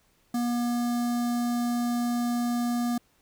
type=tone with notch filter; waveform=square; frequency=239.9 Hz; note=A#3; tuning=50 cents sharp; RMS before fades=-27 dBFS; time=0.34-2.98 s; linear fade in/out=5 ms; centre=2500 Hz; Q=0.87; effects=pink hiss -66 dBFS RMS until 3.21 s